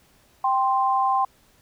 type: tone pair together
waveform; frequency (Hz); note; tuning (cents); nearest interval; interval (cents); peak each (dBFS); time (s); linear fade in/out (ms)
sine; 784.9 / 1046.5; G5 / C6; +2 / 0; perfect fourth; 498; -21; 0.44-1.25; 5
effects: pink hiss -59 dBFS RMS until 1.61 s